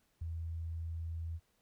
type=tone with ADSR envelope; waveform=sine; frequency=82.41 Hz; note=E2; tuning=in tune; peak=-35 dBFS; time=0.21-1.4 s; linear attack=9 ms; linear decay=11 ms; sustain=-2 dB; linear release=48 ms; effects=pink hiss -75 dBFS RMS until 1.61 s